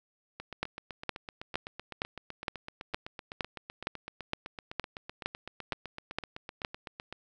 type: two click trains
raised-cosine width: 0.3 ms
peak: -14 / -24 dBFS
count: 14 / 54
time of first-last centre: 0.63-6.649 / 0.4-7.126 s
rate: 2.16 / 7.88 Hz
effects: none